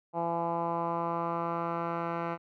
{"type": "tone with low-pass filter sweep", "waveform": "10% pulse", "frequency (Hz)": 168.9, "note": "E3", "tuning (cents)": 42, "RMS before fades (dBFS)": -32, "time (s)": [0.13, 2.38], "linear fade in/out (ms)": 50, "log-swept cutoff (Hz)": [840, 1600], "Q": 3.2, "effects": []}